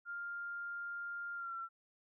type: tone with pitch glide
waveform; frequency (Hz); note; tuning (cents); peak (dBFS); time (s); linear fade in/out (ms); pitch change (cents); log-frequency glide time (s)
sine; 1400 to 1355.4; F6 to E6; +4 to +48; -40; 0.05-1.69; 50; -56; 1.35-1.56
effects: none